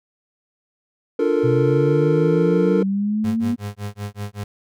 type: chord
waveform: triangle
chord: Bb major seventh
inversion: first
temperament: equal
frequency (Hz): 293.7 / 349.2 / 440 / 466.2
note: D4 / F4 / A4 / Bb4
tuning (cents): 0 / 0 / 0 / 0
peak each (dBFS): -21 / -21 / -19 / -18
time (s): 1.19-2.83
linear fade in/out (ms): 5
type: exponential sweep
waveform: sine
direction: up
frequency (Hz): 124.8 to 240.2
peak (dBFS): -18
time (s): 1.43-3.56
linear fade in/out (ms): 20
type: tone with tremolo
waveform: 35% pulse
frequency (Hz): 102.6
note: G#2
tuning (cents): -21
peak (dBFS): -23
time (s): 3.24-4.44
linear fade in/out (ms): 5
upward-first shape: sine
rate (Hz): 5.3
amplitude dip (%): 100
effects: none